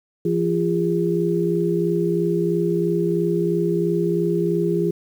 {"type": "tone cluster", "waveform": "sine", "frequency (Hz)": [169.7, 345.2, 408.2], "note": ["F3", "F4", "G#4"], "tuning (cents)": [-49, -20, -30], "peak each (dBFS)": -22, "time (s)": [0.25, 4.91], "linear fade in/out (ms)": 5, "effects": ["8-bit"]}